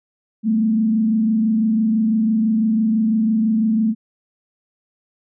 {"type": "tone with frequency modulation", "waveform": "sine", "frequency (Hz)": 220, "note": "A3", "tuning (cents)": 0, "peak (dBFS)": -14, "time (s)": [0.43, 3.95], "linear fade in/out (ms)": 50, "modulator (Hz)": 26, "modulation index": 0.49, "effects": []}